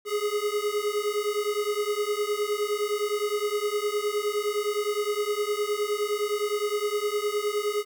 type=beating tone pair; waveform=square; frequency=411.6 / 421.3 Hz; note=G#4 / G#4; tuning=-16 / +25 cents; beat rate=9.7 Hz; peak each=-29 dBFS; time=0.05-7.85 s; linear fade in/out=50 ms; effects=10-bit